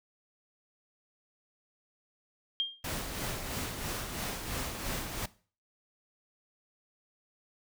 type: tone with exponential decay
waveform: sine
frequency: 3207 Hz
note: G7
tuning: 39 cents sharp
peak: -24 dBFS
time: 2.6-2.83 s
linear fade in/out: 0 ms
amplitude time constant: 48 ms
type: noise with tremolo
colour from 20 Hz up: pink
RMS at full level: -35 dBFS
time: 2.84-5.26 s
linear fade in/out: 5 ms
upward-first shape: sine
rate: 3 Hz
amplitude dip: 45%
effects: noise-tail reverb RT60 0.4 s tail -19 dB re dry